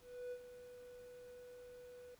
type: tone with ADSR envelope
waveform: triangle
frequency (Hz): 493.2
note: B4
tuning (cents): -2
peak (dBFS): -40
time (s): 0-2.15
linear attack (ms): 320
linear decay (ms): 62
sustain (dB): -11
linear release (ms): 6
effects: pink hiss -68 dBFS RMS until 2.19 s